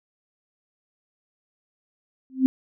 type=tone with exponential growth; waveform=sine; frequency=261.6 Hz; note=C4; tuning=in tune; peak=-10 dBFS; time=2.3-2.46 s; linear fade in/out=0 ms; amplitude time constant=34 ms; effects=none